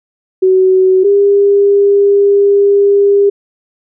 sine tone pair in turn, 375.2 / 402 Hz, F#4 / G4, +24 / +44 cents, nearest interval minor second, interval 120 cents, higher second, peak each -5 dBFS, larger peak neither, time 0.42-1.04 / 1.04-3.3 s, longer second, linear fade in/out 10 ms, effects none

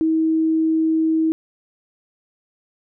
sine tone, 320 Hz, D#4, 49 cents sharp, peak -15 dBFS, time 0.01-1.32 s, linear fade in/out 0 ms, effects none

